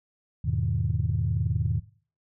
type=chord; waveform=sine; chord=E major seventh; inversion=none; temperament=equal; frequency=82.41 / 103.83 / 123.47 / 155.56 Hz; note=E2 / G#2 / B2 / D#3; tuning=0 / 0 / 0 / 0 cents; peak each=-29 / -28 / -29 / -30 dBFS; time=0.44-1.8 s; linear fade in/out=10 ms; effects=noise-tail reverb RT60 0.4 s tail -17 dB re dry + tanh soft clip ceiling -14 dBFS